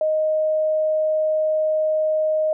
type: tone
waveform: sine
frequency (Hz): 622.3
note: D#5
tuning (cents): 0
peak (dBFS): -17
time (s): 0.01-2.53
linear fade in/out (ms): 2
effects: none